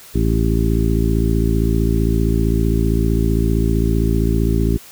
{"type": "harmonic tone with a mistuned harmonic", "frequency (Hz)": 55.4, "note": "A1", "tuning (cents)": 13, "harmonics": [1, 2, 3, 4, 5, 6, 7], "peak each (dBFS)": [-17, -20, -22, -23, -24, -25, -25], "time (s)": [0.14, 4.78], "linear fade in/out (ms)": 20, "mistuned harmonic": 7, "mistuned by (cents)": 30, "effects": ["white hiss -41 dBFS RMS until 4.91 s"]}